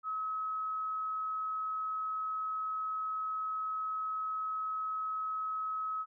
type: tone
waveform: sine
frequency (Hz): 1282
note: E6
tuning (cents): -49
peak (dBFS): -33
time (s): 0.03-6.06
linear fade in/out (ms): 50
effects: none